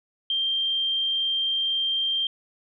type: tone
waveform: sine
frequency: 3171 Hz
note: G7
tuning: 19 cents sharp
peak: -22 dBFS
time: 0.3-2.27 s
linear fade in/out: 2 ms
effects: none